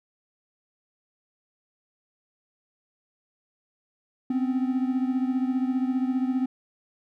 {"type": "beating tone pair", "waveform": "triangle", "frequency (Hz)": [255, 270], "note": ["C4", "C#4"], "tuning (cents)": [-44, -45], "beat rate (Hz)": 15, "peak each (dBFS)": [-22, -27], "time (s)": [4.3, 6.46], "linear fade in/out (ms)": 5, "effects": []}